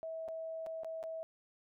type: tone with dropouts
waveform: sine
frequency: 648 Hz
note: E5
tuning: 30 cents flat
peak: -39 dBFS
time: 0.03-1.23 s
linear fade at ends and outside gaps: 0 ms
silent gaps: 0.28-0.286 / 0.663-0.668 / 0.834-0.846 / 1.029-1.038 s
effects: none